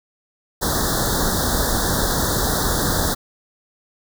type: band-stop noise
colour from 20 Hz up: pink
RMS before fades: -20 dBFS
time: 0.61-3.15 s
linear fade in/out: 20 ms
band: 1800 to 3500 Hz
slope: 96 dB/octave
effects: none